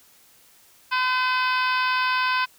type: harmonic tone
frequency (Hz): 509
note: C5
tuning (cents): -48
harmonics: 2 / 3 / 4 / 5 / 6 / 7 / 8 / 9 / 10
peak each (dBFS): -23 / -25 / -34 / -28 / -35 / -36 / -40 / -36 / -38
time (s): 0.91-2.46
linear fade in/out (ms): 20
effects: white hiss -55 dBFS RMS until 2.58 s